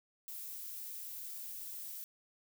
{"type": "noise with high-pass filter sweep", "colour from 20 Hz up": "violet", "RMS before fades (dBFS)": -45, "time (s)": [0.28, 2.04], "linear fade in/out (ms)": 0, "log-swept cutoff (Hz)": [320, 980], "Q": 0.77, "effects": []}